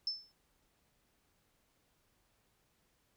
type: tone with exponential decay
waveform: sine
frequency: 5280 Hz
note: E8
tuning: 2 cents sharp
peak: -30 dBFS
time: 0.07-0.32 s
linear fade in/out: 2 ms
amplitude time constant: 53 ms
effects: pink hiss -75 dBFS RMS until 3.16 s